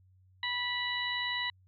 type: harmonic tone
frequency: 981 Hz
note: B5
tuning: 12 cents flat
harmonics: 1 / 2 / 3 / 4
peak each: -39 / -34 / -39 / -36 dBFS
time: 0.43-1.5 s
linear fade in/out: 2 ms
effects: added 93 Hz sine -60 dBFS peak until 1.67 s